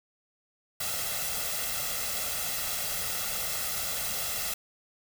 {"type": "noise with comb filter", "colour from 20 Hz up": "white", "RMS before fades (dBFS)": -32, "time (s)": [0.8, 4.54], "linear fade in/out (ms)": 5, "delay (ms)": 1.5, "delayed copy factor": 0.7, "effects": []}